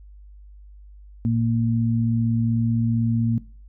sine tone pair together, 114.9 / 230.6 Hz, A#2 / A#3, -25 / -19 cents, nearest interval octave, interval 1206 cents, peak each -21 dBFS, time 1.25-3.38 s, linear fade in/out 0 ms, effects noise-tail reverb RT60 0.4 s tail -20 dB re dry + added 50 Hz sine -42 dBFS peak until 3.68 s

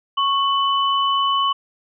sine tone pair together, 1104 / 2992 Hz, C#6 / F#7, -7 / +19 cents, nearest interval octave + perfect fourth, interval 1726 cents, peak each -17 / -22 dBFS, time 0.17-1.53 s, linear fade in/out 10 ms, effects none

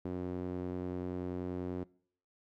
sawtooth tone with band-pass filter, 90.3 Hz, F#2, 42 cents flat, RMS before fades -38 dBFS, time 0.05-1.84 s, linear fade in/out 5 ms, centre 320 Hz, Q 1.5, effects noise-tail reverb RT60 0.6 s tail -24 dB re dry

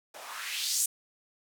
blue noise with band-pass filter sweep, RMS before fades -33 dBFS, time 0.14-0.86 s, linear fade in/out 5 ms, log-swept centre 550 to 8700 Hz, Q 2.2, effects none

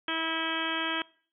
harmonic tone with a mistuned harmonic, 324.4 Hz, E4, 28 cents flat, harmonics 1 / 2 / 3 / 4 / 5 / 6 / 7 / 8 / 9 / 10, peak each -36 / -41 / -38 / -37 / -35 / -40 / -40 / -39 / -39 / -35 dBFS, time 0.08-1.02 s, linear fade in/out 2 ms, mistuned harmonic 9, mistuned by +50 cents, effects noise-tail reverb RT60 0.5 s tail -24 dB re dry

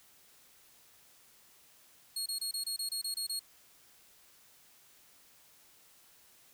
25% pulse tone bursts, 4305 Hz, C8, 49 cents sharp, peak -29 dBFS, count 10, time 2.16-3.394 s, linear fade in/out 5 ms, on 100 ms, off 26 ms, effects white hiss -62 dBFS RMS until 6.53 s

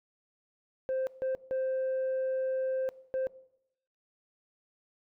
sine tone bursts at uneven times, 523.3 Hz, C5, in tune, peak -26 dBFS, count 4, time 0.89-1.07 / 1.22-1.35 / 1.51-2.89 / 3.14-3.27 s, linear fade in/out 0 ms, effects noise-tail reverb RT60 0.8 s tail -21 dB re dry + tanh soft clip ceiling -27 dBFS

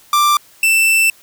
45% pulse tone pair in turn, 1180 / 2664 Hz, D6 / E7, +8 / +18 cents, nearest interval octave + major second, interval 1410 cents, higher second, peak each -10 dBFS, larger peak neither, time 0.13-0.37 / 0.63-1.1 s, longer second, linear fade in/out 2 ms, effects white hiss -47 dBFS RMS until 1.22 s

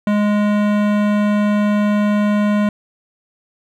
sine tone with hard clipping, 207.7 Hz, G#3, in tune, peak -15 dBFS, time 0.07-2.69 s, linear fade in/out 2 ms, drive 18 dB, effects none

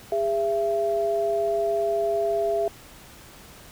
sine tone pair together, 407.2 / 670.5 Hz, G#4 / E5, -34 / +29 cents, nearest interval major sixth, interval 863 cents, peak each -25 / -23 dBFS, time 0.12-2.68 s, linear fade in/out 2 ms, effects pink hiss -47 dBFS RMS until 3.71 s

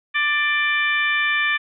harmonic tone with a mistuned harmonic, 590 Hz, D5, 8 cents sharp, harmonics 2 / 3 / 4 / 5 / 6, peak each -27 / -20 / -22 / -30 / -31 dBFS, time 0.14-1.58 s, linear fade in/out 20 ms, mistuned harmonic 5, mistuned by +27 cents, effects none

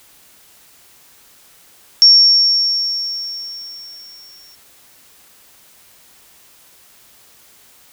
sine tone with exponential decay, 5490 Hz, F8, 31 cents flat, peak -3 dBFS, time 2.02-4.55 s, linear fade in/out 0 ms, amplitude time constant 550 ms, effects white hiss -48 dBFS RMS until 7.92 s

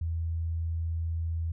sine tone, 82.41 Hz, E2, in tune, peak -28 dBFS, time 0.01-1.52 s, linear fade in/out 5 ms, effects none

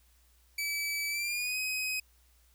sawtooth tone with pitch glide, 2300 to 2523 Hz, D7 to D#7, -37 to +23 cents, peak -28 dBFS, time 0.58-2 s, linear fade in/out 5 ms, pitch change +160 cents, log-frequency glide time 1.09-1.58 s, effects added 60 Hz sine -63 dBFS peak until 2.54 s + white hiss -68 dBFS RMS until 2.54 s

